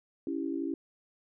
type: chord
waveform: sine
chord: C# diminished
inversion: none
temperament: equal with one note detuned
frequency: 278 / 329.6 / 392 Hz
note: C#4 / E4 / G4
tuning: +5 / 0 / 0 cents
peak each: -34 / -34 / -40 dBFS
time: 0.27-0.74 s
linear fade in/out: 2 ms
effects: none